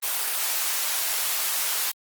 white high-pass noise, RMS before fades -26 dBFS, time 0.02-1.92 s, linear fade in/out 20 ms, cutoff 670 Hz, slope 12 dB/octave, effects Opus 24 kbps

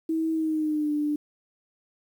sine tone with pitch glide, 321.8 to 296.8 Hz, E4 to D4, -42 to +18 cents, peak -23 dBFS, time 0.09-1.16 s, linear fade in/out 5 ms, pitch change -140 cents, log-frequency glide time 0.32-0.92 s, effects 9-bit

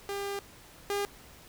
sawtooth tone pair in turn, 400 / 404.2 Hz, G4 / G#4, +35 / -47 cents, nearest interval unison, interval 18 cents, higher second, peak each -29 / -25 dBFS, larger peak second, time 0.09-0.39 / 0.9-1.05 s, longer first, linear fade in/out 0 ms, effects pink hiss -53 dBFS RMS until 1.48 s

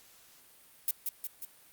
violet noise with echo, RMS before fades -28 dBFS, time 0.88-0.91 s, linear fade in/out 2 ms, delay 180 ms, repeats 3, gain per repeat -4 dB, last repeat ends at 1.45 s, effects white hiss -59 dBFS RMS until 1.72 s + Opus 48 kbps

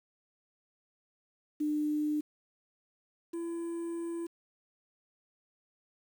sine / triangle tone pair in turn, 300.2 / 337.2 Hz, D4 / E4, +38 / +39 cents, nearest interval major second, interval 201 cents, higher second, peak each -28 / -32 dBFS, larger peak first, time 1.6-2.21 / 3.33-4.27 s, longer second, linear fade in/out 10 ms, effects 9-bit

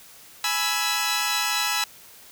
10% pulse chord, E major, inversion first, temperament equal with one note detuned, 834.5 / 987.8 / 1318.5 Hz, G#5 / B5 / E6, +8 / 0 / 0 cents, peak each -19 / -19 / -18 dBFS, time 0.44-1.84 s, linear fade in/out 2 ms, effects white hiss -48 dBFS RMS until 2.31 s

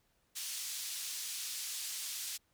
pink band-pass noise, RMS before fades -41 dBFS, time 0.35-2.38 s, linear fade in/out 20 ms, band 4300 to 12000 Hz, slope 12 dB/octave, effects pink hiss -75 dBFS RMS until 2.53 s

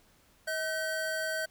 square tone pair together, 637 / 1528.7 Hz, D#5 / G6, +41 / -44 cents, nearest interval octave + minor third, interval 1515 cents, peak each -35 / -34 dBFS, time 0.47-1.46 s, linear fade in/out 10 ms, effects pink hiss -64 dBFS RMS until 1.5 s

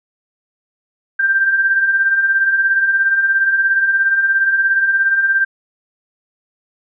sine beating tone pair, 1562 / 1579 Hz, G6 / G6, -7 / +12 cents, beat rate 17 Hz, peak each -21 / -12 dBFS, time 1.19-5.45 s, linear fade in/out 10 ms, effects none

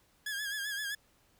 sawtooth tone with vibrato, 1661.2 Hz, G#6, in tune, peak -31 dBFS, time 0.26-0.95 s, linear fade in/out 5 ms, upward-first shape sine, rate 7.7 Hz, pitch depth 65 cents each way, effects pink hiss -68 dBFS RMS until 1.39 s

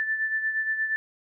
sine beating tone pair, 1760 / 1768.5 Hz, A6 / A6, 0 / +8 cents, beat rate 8.5 Hz, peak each -25 / -33 dBFS, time 0-0.96 s, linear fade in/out 0 ms, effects none

